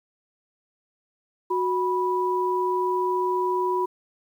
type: tone pair together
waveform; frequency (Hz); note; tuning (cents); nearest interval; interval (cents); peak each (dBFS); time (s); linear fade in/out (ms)
sine; 367.6 / 982; F#4 / B5; -11 / -10; octave + perfect fourth; 1701; -24; 1.5-3.86; 10
effects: 9-bit